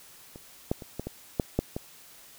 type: clicks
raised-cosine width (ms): 2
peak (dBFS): -30 / -12 / -27 / -19 / -20 / -10 / -10 / -18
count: 8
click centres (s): 0.359 / 0.715 / 0.822 / 0.996 / 1.07 / 1.398 / 1.59 / 1.765
effects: white hiss -52 dBFS RMS until 2.38 s